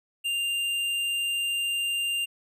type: tone with hard clipping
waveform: triangle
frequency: 2793 Hz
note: F7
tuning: 1 cent flat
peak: -27 dBFS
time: 0.24-2.26 s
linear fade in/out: 20 ms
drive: 13 dB
effects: none